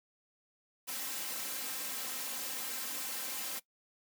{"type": "noise with comb filter", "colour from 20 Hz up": "white", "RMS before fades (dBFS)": -39, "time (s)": [0.87, 3.6], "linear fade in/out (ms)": 20, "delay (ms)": 3.8, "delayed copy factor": 0.8, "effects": ["noise-tail reverb RT60 0.1 s tail -19 dB re dry", "high-pass 200 Hz 12 dB/octave"]}